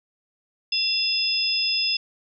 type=tone cluster; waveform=sine; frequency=2716 / 3487 / 5070 Hz; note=F7 / A7 / D#8; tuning=-49 / -16 / +32 cents; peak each=-27 / -29 / -22 dBFS; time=0.72-1.97 s; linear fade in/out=5 ms; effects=none